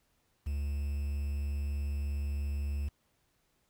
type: tone with quantisation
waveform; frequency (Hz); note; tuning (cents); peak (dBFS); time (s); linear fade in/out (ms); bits
triangle; 71.6; D2; -43; -29; 0.46-2.89; 10; 9
effects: pink hiss -74 dBFS RMS until 3.69 s